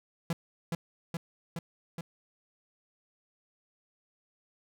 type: tone with echo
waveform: 45% pulse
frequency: 167.8 Hz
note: E3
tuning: 31 cents sharp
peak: -28 dBFS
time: 0.3-0.33 s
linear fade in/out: 2 ms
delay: 420 ms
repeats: 4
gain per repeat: -2 dB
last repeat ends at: 2.01 s
effects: none